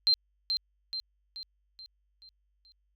sine tone with echo, 4141 Hz, C8, 19 cents flat, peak -20 dBFS, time 0.07-0.14 s, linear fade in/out 0 ms, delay 430 ms, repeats 6, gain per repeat -6 dB, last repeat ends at 2.72 s, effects added 50 Hz sine -70 dBFS peak until 2.95 s

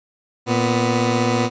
15% pulse tone pair together, 116.54 / 248.8 Hz, A#2 / B3, 0 / +13 cents, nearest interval octave + minor second, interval 1313 cents, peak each -13 dBFS, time 0.46-1.5 s, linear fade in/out 50 ms, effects resampled to 16000 Hz

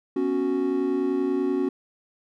triangle chord, B suspended second, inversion none, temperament equal, 246.9 / 277.2 / 370 Hz, B3 / C#4 / F#4, 0 / 0 / 0 cents, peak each -29 / -23 / -23 dBFS, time 0.16-1.69 s, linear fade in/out 5 ms, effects none

